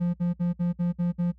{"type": "tone bursts", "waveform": "triangle", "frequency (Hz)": 174.61, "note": "F3", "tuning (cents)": 0, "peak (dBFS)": -20, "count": 7, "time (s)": [0, 1.322], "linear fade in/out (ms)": 20, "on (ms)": 140, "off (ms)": 57, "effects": ["noise-tail reverb RT60 0.1 s tail -24 dB re dry", "added 60 Hz sine -51 dBFS peak until 1.38 s"]}